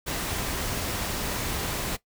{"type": "noise", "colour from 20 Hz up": "pink", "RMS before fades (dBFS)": -30, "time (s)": [0.06, 1.97], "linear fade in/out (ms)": 20, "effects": ["noise-tail reverb RT60 0.1 s tail -17 dB re dry"]}